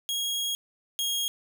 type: tone pair in turn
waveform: sawtooth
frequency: 3290 / 3267 Hz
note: G#7 / G#7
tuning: -17 / -29 cents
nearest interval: unison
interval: 12 cents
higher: first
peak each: -24 / -23 dBFS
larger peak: second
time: 0.09-0.55 / 0.99-1.28 s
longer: first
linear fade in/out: 0 ms
effects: none